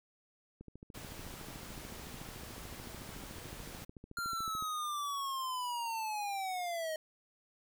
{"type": "click train", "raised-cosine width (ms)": 3, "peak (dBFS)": -36, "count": 56, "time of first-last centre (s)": [0.61, 4.625], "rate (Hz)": 13.7}
{"type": "noise", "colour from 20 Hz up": "pink", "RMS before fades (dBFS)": -48, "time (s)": [0.94, 3.85], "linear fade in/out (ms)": 10}
{"type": "linear sweep", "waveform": "square", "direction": "down", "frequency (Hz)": [1398, 620], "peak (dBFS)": -36, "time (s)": [4.17, 6.96], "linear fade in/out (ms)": 2}
{"effects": []}